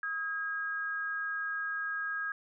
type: tone pair together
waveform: sine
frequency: 1269.9 / 1629 Hz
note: D#6 / G#6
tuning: +35 / -34 cents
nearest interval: major third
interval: 431 cents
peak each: -39 / -33 dBFS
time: 0.03-2.32 s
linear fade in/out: 2 ms
effects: none